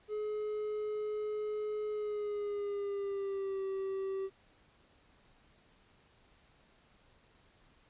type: tone with pitch glide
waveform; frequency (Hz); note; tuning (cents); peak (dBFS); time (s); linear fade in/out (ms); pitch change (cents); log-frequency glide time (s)
triangle; 423.8 to 386.4; G#4 to G4; +35 to -25; -32; 0.08-4.3; 50; -160; 1.9-3.63
effects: pink hiss -66 dBFS RMS until 7.89 s + resampled to 8000 Hz